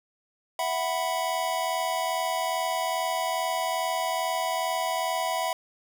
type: chord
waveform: square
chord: E suspended second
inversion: none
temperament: just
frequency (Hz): 659.3 / 741.7 / 988.9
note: E5 / F#5 / B5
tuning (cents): 0 / +4 / +2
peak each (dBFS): -31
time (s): 0.59-5.53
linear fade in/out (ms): 2
effects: none